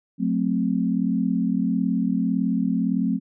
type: chord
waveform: sine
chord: F# diminished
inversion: none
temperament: equal with one note detuned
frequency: 182.03 / 220 / 261.6 Hz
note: F#3 / A3 / C4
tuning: -28 / 0 / 0 cents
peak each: -24 dBFS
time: 0.18-3.2 s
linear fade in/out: 50 ms
effects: none